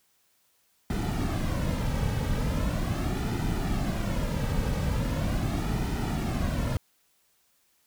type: noise with flanger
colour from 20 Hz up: brown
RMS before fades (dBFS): -28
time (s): 0.9-6.77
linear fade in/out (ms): 2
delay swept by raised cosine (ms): 1.8 to 2.9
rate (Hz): 0.4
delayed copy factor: -0.6
effects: white hiss -68 dBFS RMS until 7.86 s